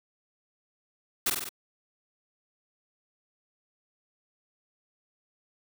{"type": "noise with echo", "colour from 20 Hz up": "white", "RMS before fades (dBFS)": -26, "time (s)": [1.26, 1.3], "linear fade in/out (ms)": 5, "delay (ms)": 48, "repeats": 4, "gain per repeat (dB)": -3, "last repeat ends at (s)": 1.492, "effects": []}